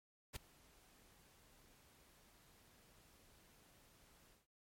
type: noise with ADSR envelope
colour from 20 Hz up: pink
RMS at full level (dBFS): -44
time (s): 0.33-4.47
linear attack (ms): 32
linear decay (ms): 4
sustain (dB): -24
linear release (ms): 160
effects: MP3 64 kbps